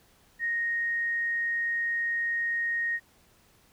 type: tone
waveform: sine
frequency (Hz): 1864.7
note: A#6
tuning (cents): 0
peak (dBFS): -26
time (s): 0.39-3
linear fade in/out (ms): 50
effects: pink hiss -62 dBFS RMS until 3.72 s